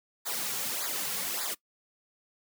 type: noise with flanger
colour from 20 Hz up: white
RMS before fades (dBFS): -33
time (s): 0.25-1.55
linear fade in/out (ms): 20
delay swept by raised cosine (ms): 0.34 to 3.34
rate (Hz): 1.7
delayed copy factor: -0.95
effects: noise-tail reverb RT60 0.1 s tail -21 dB re dry + high-pass 150 Hz 12 dB/octave